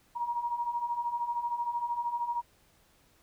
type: beating tone pair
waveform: sine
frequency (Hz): 941 / 954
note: A#5 / A#5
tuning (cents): +16 / +40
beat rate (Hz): 13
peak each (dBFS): -36 / -31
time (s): 0.15-2.42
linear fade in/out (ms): 20
effects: pink hiss -65 dBFS RMS until 3.22 s